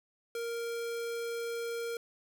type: tone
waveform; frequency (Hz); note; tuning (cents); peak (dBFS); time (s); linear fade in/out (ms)
square; 466.2; A#4; 0; -35; 0.35-1.97; 2
effects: none